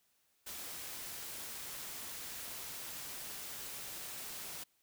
white noise, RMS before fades -45 dBFS, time 0.46-4.64 s, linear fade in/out 10 ms, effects white hiss -75 dBFS RMS until 4.82 s

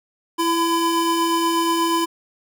square tone pair together, 333.9 / 1010 Hz, E4 / B5, +22 / +39 cents, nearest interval octave + perfect fifth, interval 1917 cents, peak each -21 dBFS, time 0.38-2.06 s, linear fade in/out 20 ms, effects none

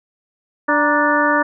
harmonic tone with a mistuned harmonic, 293.7 Hz, D4, in tune, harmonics 1 / 2 / 3 / 4 / 5 / 6, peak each -20 / -20 / -20 / -20 / -20 / -20 dBFS, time 0.68-1.43 s, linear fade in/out 10 ms, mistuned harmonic 3, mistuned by +100 cents, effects none

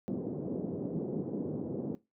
pink band-pass noise, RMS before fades -36 dBFS, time 0.08-1.95 s, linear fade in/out 0 ms, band 160 to 450 Hz, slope 24 dB/octave, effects noise-tail reverb RT60 0.2 s tail -17 dB re dry

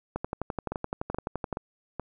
two click trains, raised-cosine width 1 ms, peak -18 / -16 dBFS, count 4 / 17, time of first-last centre 0.72-1.997 / 0.16-1.528 s, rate 2.35 / 11.7 Hz, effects none

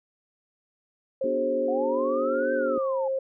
sine tone, 533 Hz, C5, 32 cents sharp, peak -24 dBFS, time 1.21-3.19 s, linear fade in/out 5 ms
sine chord, G# half-diminished seventh, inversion first, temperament equal, 246.9 / 293.7 / 370 / 415.3 Hz, B3 / D4 / F#4 / G#4, 0 / 0 / 0 / 0 cents, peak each -33 dBFS, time 1.24-2.78 s, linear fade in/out 2 ms
sine linear two-way sweep, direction up then down, 704 to 1568 to 822 Hz, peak -32 dBFS, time 1.68-3.08 s, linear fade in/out 5 ms, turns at 2.53 s
effects none

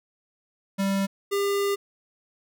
square tone pair in turn, 195.8 / 400.8 Hz, G3 / G4, -2 / +38 cents, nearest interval octave, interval 1240 cents, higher second, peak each -23 dBFS, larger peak neither, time 0.78-1.07 / 1.31-1.76 s, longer second, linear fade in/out 20 ms, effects none

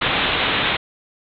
white low-pass noise, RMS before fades -20 dBFS, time 0.01-0.77 s, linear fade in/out 10 ms, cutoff 3800 Hz, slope 96 dB/octave, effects none

